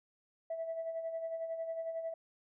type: tone with tremolo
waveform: sine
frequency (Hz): 656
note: E5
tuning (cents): -9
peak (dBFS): -33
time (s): 0.5-2.14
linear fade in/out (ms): 5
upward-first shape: sine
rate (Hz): 11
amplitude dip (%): 55
effects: tanh soft clip ceiling -31 dBFS